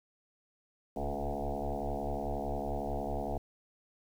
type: tone with frequency modulation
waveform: sine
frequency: 352.6 Hz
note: F4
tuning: 17 cents sharp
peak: -32 dBFS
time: 0.96-3.38 s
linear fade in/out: 5 ms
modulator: 71 Hz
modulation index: 6.1
effects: 10-bit